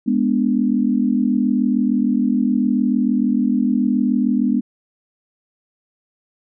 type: chord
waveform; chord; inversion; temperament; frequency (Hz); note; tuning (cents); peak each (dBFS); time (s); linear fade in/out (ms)
sine; G# diminished; none; equal; 207.7 / 246.9 / 293.7; G#3 / B3 / D4; 0 / 0 / 0; -19 / -17 / -22; 0.06-4.61; 20
effects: none